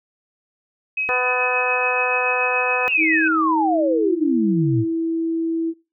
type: tone with tremolo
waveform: sine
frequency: 2545 Hz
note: D#7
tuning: 39 cents sharp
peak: -19 dBFS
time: 0.97-3.28 s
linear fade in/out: 5 ms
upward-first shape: sine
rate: 7 Hz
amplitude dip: 35%
type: harmonic tone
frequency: 250.3 Hz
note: B3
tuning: 23 cents sharp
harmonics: 2 / 3 / 4 / 5 / 6 / 7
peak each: -24 / -26 / -27 / -28 / -29 / -29 dBFS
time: 1.09-2.88 s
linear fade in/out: 0 ms
type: exponential sweep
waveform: sine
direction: down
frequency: 2908 to 106.7 Hz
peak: -17 dBFS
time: 2.88-4.85 s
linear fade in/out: 50 ms
type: tone with pitch glide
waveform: sine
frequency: 319.4 to 328.4 Hz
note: D#4 to E4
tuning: +45 to -6 cents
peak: -19 dBFS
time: 2.97-5.74 s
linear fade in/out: 50 ms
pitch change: +49 cents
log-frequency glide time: 3.64-4.18 s
effects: noise-tail reverb RT60 0.3 s tail -21 dB re dry